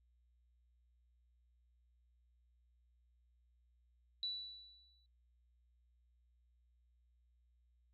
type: tone with exponential decay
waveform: sine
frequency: 3951 Hz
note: B7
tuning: in tune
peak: -36 dBFS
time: 4.23-5.06 s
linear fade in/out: 1 ms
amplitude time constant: 180 ms
effects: added 60 Hz sine -70 dBFS peak until 7.93 s